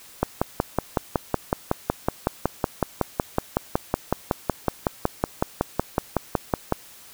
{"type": "click train", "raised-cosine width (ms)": 1, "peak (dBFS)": -5, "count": 36, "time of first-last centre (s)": [0.23, 6.724], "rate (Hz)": 5.39, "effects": ["white hiss -47 dBFS RMS until 7.13 s"]}